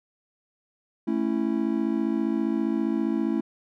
triangle chord, A major, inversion none, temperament just, 220 / 275 / 330 Hz, A3 / C#4 / E4, 0 / -14 / +2 cents, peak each -25 / -26 / -25 dBFS, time 1.07-3.41 s, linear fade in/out 10 ms, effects none

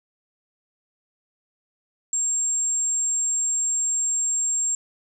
sine tone, 7459 Hz, A#8, in tune, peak -18 dBFS, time 2.13-4.75 s, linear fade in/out 2 ms, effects tanh soft clip ceiling -20 dBFS

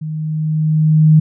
sine tone with level ramp, 155.56 Hz, D#3, in tune, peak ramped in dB -21 to -4 dBFS, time 0.01-1.2 s, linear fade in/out 10 ms, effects none

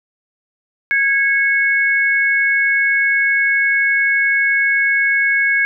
sine tone pair together, 1648.1 / 2200 Hz, G#6 / C#7, -14 / -14 cents, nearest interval perfect fourth, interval 500 cents, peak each -15 dBFS, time 0.91-5.65 s, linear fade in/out 0 ms, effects none

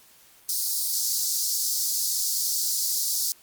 pink high-pass noise, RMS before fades -26 dBFS, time 0.49-3.32 s, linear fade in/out 0 ms, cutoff 4500 Hz, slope 48 dB/octave, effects white hiss -55 dBFS RMS until 3.42 s + Opus 48 kbps

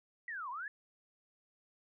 sine linear two-way sweep, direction down then up, 1975.5 to 935 to 1766 Hz, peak -39 dBFS, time 0.28-0.68 s, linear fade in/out 2 ms, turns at 0.5 s, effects none

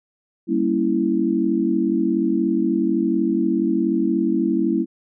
sine chord, G diminished seventh, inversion none, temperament equal, 196 / 233.1 / 277.2 / 329.6 Hz, G3 / Bb3 / Db4 / Fb4, 0 / 0 / 0 / 0 cents, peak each -24 / -23 / -24 / -20 dBFS, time 0.47-4.86 s, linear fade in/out 50 ms, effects none

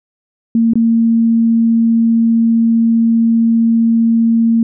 sine tone with dropouts, 228.8 Hz, A#3, 32 cents flat, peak -8 dBFS, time 0.55-4.63 s, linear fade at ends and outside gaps 2 ms, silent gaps 0.735-0.755 s, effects none

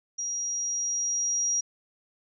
sine tone with level ramp, 5720 Hz, F8, 41 cents sharp, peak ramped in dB -29 to -23 dBFS, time 0.18-1.61 s, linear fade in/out 10 ms, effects none

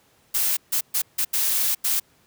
blue noise bursts at uneven times, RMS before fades -22 dBFS, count 6, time 0.34-0.57 / 0.72-0.81 / 0.94-1.02 / 1.18-1.25 / 1.33-1.75 / 1.84-2 s, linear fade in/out 10 ms, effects pink hiss -60 dBFS RMS until 2.26 s + high-pass 80 Hz 12 dB/octave

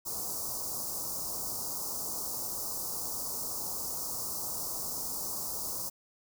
white band-stop noise, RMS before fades -36 dBFS, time 0.05-5.9 s, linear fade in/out 20 ms, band 1200 to 4800 Hz, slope 48 dB/octave, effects none

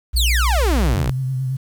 sine tone with pitch glide, 60 to 60.87 Hz, B1 to B1, -49 to -24 cents, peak -15 dBFS, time 0.13-0.96 s, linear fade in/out 20 ms, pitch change +25 cents, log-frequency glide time 0.27-0.62 s
sawtooth exponential sweep, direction down, 4699 to 48.33 Hz, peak -15 dBFS, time 0.16-1.11 s, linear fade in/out 10 ms
sine tone with vibrato, 130.81 Hz, C3, in tune, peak -19 dBFS, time 0.96-1.57 s, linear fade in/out 10 ms, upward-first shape triangle, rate 9.2 Hz, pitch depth 53 cents each way
effects 8-bit

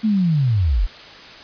sine linear sweep, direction down, 225.3 to 34.65 Hz, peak -14 dBFS, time 0.03-0.87 s, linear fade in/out 20 ms, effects white hiss -39 dBFS RMS until 1.43 s + resampled to 11025 Hz

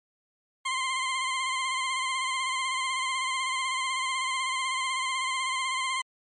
20% pulse tone with vibrato, 1046.5 Hz, C6, in tune, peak -22 dBFS, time 0.65-6.02 s, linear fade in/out 10 ms, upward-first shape sine, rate 16 Hz, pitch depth 39 cents each way, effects MP3 48 kbps

